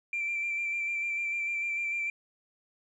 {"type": "tone with vibrato", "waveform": "sine", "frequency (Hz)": 2356, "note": "D7", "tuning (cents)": 5, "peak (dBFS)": -28, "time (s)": [0.13, 2.1], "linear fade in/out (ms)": 2, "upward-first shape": "square", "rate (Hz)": 6.7, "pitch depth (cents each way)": 18, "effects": ["tanh soft clip ceiling -25 dBFS"]}